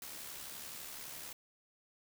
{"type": "noise with amplitude modulation", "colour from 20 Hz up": "white", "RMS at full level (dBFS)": -45, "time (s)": [0.02, 1.33], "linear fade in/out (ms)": 2, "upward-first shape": "sine", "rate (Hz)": 71.8, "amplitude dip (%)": 40, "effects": []}